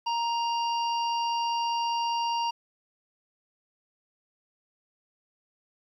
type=harmonic tone; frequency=935 Hz; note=A#5; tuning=5 cents sharp; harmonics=1 / 3 / 5 / 6; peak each=-26 / -35 / -39 / -44 dBFS; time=0.06-2.51 s; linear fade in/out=10 ms; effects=10-bit